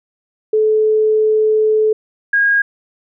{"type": "tone pair in turn", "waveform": "sine", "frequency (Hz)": [432.6, 1633.3], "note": ["A4", "G#6"], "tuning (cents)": [-29, -29], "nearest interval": "octave + major seventh", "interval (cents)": 2300, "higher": "second", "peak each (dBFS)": -10, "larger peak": "neither", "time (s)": [[0.53, 1.93], [2.33, 2.62]], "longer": "first", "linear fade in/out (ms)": 5, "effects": []}